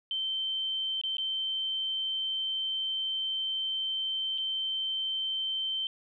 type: tone with dropouts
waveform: sine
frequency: 3106 Hz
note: G7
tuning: 17 cents flat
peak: -29 dBFS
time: 0.11-5.87 s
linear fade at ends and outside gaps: 1 ms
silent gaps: 1.014-1.036 / 1.169-1.182 / 4.378-4.382 s
effects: none